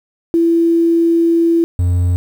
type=tone pair in turn; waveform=sine / triangle; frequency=334.7 / 88.65 Hz; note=E4 / F2; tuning=+26 / +26 cents; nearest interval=octave + major seventh; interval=2300 cents; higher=first; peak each=-9 dBFS; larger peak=neither; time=0.34-1.64 / 1.79-2.16 s; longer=first; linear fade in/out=0 ms; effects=7-bit